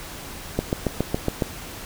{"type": "click train", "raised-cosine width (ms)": 2, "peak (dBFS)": -7, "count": 7, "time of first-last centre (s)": [0.59, 1.422], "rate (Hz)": 7.21, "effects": ["pink hiss -37 dBFS RMS until 1.85 s"]}